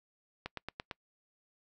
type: click train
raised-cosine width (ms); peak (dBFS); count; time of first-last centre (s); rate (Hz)
0.3; -22; 5; 0.46-0.912; 8.85
effects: noise-tail reverb RT60 0.1 s tail -26 dB re dry